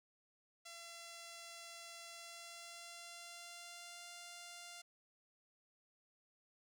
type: tone with pitch glide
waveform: 5% pulse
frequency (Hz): 679 to 696.9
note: F5 to F5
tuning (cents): -49 to -4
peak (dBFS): -39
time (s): 0.65-4.82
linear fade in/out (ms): 10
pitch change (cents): +45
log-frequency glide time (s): 2.09-4.08
effects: none